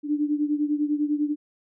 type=beating tone pair; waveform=sine; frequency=293.7 / 303.7 Hz; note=D4 / D#4; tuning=0 / -42 cents; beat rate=10 Hz; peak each=-23 / -27 dBFS; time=0.03-1.36 s; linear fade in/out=50 ms; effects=none